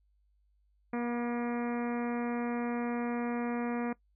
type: harmonic tone with a mistuned harmonic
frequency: 238.9 Hz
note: A#3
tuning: 43 cents sharp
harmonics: 1 / 2 / 3 / 4 / 5 / 6 / 7 / 8 / 9 / 10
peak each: -32 / -38 / -42 / -44 / -46 / -48 / -49 / -50 / -51 / -52 dBFS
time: 0.93-3.93 s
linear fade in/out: 5 ms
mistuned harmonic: 4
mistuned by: +15 cents
effects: noise-tail reverb RT60 0.1 s tail -20 dB re dry + added 50 Hz sine -67 dBFS peak until 4.15 s